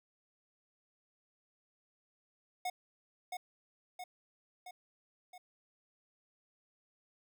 square tone with echo, 727 Hz, F#5, 31 cents flat, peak -35 dBFS, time 2.65-2.7 s, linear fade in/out 5 ms, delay 670 ms, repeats 4, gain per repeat -4 dB, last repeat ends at 5.38 s, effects none

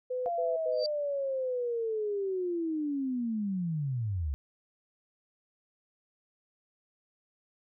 sine tone bursts, 504 Hz, B4, 35 cents sharp, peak -30 dBFS, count 3, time 0.1-0.844 s, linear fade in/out 10 ms, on 190 ms, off 87 ms
sine linear sweep, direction down, 698.5 to 65.41 Hz, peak -29 dBFS, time 0.26-4.34 s, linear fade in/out 0 ms
sine tone with exponential growth, 4653 Hz, D8, 17 cents flat, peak -28 dBFS, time 0.72-0.86 s, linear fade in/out 1 ms, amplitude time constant 30 ms
effects none

